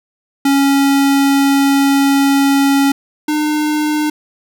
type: tone pair in turn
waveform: square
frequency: 277.2 / 302.5 Hz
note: C#4 / D#4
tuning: 0 / -49 cents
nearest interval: major second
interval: 151 cents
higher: second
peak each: -10 / -14 dBFS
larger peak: first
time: 0.45-2.92 / 3.28-4.1 s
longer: first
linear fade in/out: 5 ms
effects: none